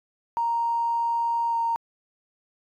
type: tone with pitch glide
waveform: triangle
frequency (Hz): 932.3 to 924.8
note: A#5 to A#5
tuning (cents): 0 to -14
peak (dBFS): -18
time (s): 0.37-1.76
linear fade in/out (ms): 0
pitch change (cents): -14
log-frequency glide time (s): 1.49-1.55
effects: tanh soft clip ceiling -20 dBFS